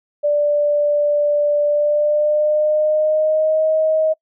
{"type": "tone with pitch glide", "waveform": "sine", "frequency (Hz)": [587.3, 629.5], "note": ["D5", "D#5"], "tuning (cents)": [0, 20], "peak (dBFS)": -13, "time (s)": [0.23, 4.14], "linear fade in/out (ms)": 20, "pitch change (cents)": 120, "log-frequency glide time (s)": [1.66, 3.66], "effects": ["noise-tail reverb RT60 0.1 s tail -25 dB re dry"]}